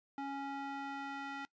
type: tone with band-pass filter sweep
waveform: square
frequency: 277.2 Hz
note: C#4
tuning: in tune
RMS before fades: -42 dBFS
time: 0.18-1.45 s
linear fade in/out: 0 ms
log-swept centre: 780 to 1500 Hz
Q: 1.1
effects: noise-tail reverb RT60 0.1 s tail -22 dB re dry + resampled to 16000 Hz